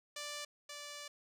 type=tone pair in turn; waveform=5% pulse; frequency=587.3 / 583.6 Hz; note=D5 / D5; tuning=0 / -11 cents; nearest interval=unison; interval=11 cents; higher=first; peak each=-30 / -34 dBFS; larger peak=first; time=0.16-0.45 / 0.69-1.08 s; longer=second; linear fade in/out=5 ms; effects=resampled to 32000 Hz